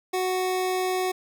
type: tone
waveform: 25% pulse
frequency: 370 Hz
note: F#4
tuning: in tune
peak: -20 dBFS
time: 0.13-1.12 s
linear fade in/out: 10 ms
effects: none